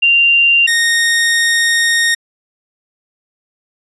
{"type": "tone pair in turn", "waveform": ["sine", "sawtooth"], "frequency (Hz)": [2778, 1854.1], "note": ["F7", "A#6"], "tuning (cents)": [-10, -10], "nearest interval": "perfect fifth", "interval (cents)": 700, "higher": "first", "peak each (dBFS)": -7, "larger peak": "neither", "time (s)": [[0.02, 0.67], [0.67, 2.15]], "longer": "second", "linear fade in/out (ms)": 10, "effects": ["resampled to 24000 Hz"]}